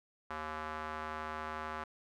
square tone with band-pass filter, 77.78 Hz, D#2, in tune, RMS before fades -41 dBFS, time 0.3-1.84 s, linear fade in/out 5 ms, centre 1200 Hz, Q 2, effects none

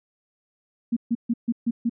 sine tone bursts, 234.1 Hz, A#3, 8 cents sharp, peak -19 dBFS, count 6, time 0.92-1.896 s, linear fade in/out 10 ms, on 46 ms, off 140 ms, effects none

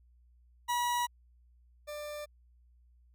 40% pulse tone pair in turn, 967 / 593.8 Hz, B5 / D5, -37 / +19 cents, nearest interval minor sixth, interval 844 cents, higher first, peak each -28 / -38 dBFS, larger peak first, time 0.68-1.07 / 1.87-2.26 s, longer neither, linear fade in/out 20 ms, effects added 60 Hz sine -60 dBFS peak until 3.14 s

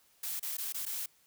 blue noise with dropouts, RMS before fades -37 dBFS, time 0.23-1.06 s, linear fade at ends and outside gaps 5 ms, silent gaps 0.396-0.427 / 0.57-0.581 / 0.725-0.743 / 0.854-0.863 s, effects white hiss -67 dBFS RMS until 1.26 s

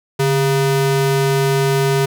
square ring-modulated tone, 273.5 Hz, C#4, 23 cents flat, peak -11 dBFS, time 0.19-2.06 s, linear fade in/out 10 ms, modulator 130 Hz, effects none

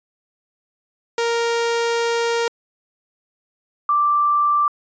sawtooth / sine tone pair in turn, 466.2 / 1174.8 Hz, A#4 / D6, 0 / 0 cents, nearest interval octave + major third, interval 1600 cents, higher second, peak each -14 dBFS, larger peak neither, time 1.18-2.48 / 3.89-4.68 s, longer first, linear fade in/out 2 ms, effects resampled to 16000 Hz

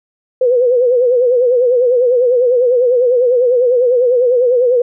sine tone with vibrato, 493.9 Hz, B4, in tune, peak -8 dBFS, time 0.41-4.82 s, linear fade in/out 5 ms, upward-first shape sine, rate 10 Hz, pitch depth 81 cents each way, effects none

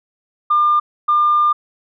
sine tone pair in turn, 1200 / 1200 Hz, D6 / D6, +37 / +37 cents, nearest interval unison, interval 0 cents, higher neither, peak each -10 dBFS, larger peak neither, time 0.5-0.8 / 1.08-1.53 s, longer second, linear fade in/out 10 ms, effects tanh soft clip ceiling -6 dBFS

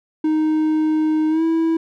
triangle tone with pitch glide, 311.1 to 326.4 Hz, D#4 to E4, 0 to -17 cents, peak -13 dBFS, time 0.24-1.77 s, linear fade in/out 5 ms, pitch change +83 cents, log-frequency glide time 1.29-1.43 s, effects none

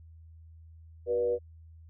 sine tone with frequency modulation, 482.3 Hz, B4, 41 cents flat, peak -25 dBFS, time 1.06-1.39 s, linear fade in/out 50 ms, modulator 108 Hz, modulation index 0.6, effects added 81 Hz sine -49 dBFS peak until 1.89 s

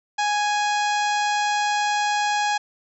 harmonic tone, 830.6 Hz, G#5, in tune, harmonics 1 / 2 / 3 / 4 / 5 / 6 / 7 / 8 / 9, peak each -21 / -27 / -31 / -33 / -35 / -37 / -38 / -39 / -40 dBFS, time 0.18-2.58 s, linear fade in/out 10 ms, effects none

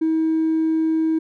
sine tone with hard clipping, 320 Hz, D#4, 49 cents sharp, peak -17 dBFS, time 0.01-1.19 s, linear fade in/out 10 ms, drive 1 dB, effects none

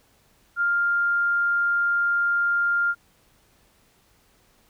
sine tone, 1400 Hz, F6, 4 cents sharp, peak -19 dBFS, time 0.56-2.95 s, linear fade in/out 50 ms, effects pink hiss -61 dBFS RMS until 4.69 s

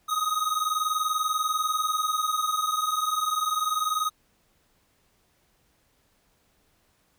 square tone pair together, 1244.5 / 1264.8 Hz, D#6 / D#6, 0 / +28 cents, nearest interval unison, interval 28 cents, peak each -28 dBFS, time 0.08-4.1 s, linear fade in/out 20 ms, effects pink hiss -67 dBFS RMS until 7.18 s

